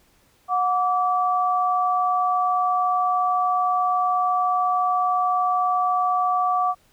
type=tone pair together; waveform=sine; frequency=729 / 1157.2 Hz; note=F#5 / D6; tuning=-26 / -26 cents; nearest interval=minor sixth; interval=800 cents; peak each=-21 dBFS; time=0.48-6.75 s; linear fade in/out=50 ms; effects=pink hiss -60 dBFS RMS until 6.92 s